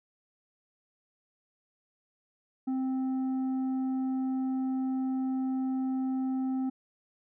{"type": "tone with tanh clipping", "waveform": "triangle", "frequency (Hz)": 261.6, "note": "C4", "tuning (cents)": 0, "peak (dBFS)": -29, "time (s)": [2.67, 6.7], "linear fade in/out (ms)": 10, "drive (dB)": 10, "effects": []}